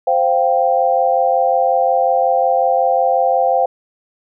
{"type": "chord", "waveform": "sine", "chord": "C suspended fourth", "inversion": "none", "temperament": "equal", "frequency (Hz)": [523.3, 698.5, 784], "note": ["C5", "F5", "G5"], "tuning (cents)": [0, 0, 0], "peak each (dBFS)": -16, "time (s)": [0.07, 3.66], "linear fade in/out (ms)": 5, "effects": []}